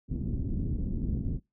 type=low-pass noise; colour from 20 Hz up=pink; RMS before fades=-31 dBFS; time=0.08-1.4 s; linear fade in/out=50 ms; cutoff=280 Hz; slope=24 dB/octave; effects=noise-tail reverb RT60 0.2 s tail -22 dB re dry